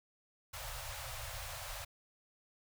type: band-stop noise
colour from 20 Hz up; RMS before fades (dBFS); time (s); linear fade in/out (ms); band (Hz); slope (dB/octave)
pink; -44; 0.53-1.85; 10; 130 to 520; 96
effects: none